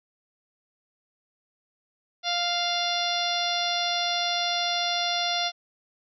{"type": "harmonic tone", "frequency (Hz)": 698.5, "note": "F5", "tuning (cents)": 0, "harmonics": [1, 2, 3, 4, 5, 6, 7, 8], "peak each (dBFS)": [-29, -35, -35, -35, -29, -33, -35, -35], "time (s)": [2.23, 5.52], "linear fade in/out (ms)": 50, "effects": []}